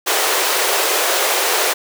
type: high-pass noise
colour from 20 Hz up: pink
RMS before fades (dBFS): -17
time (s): 0.06-1.74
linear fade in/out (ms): 20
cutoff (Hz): 370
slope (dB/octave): 48
effects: none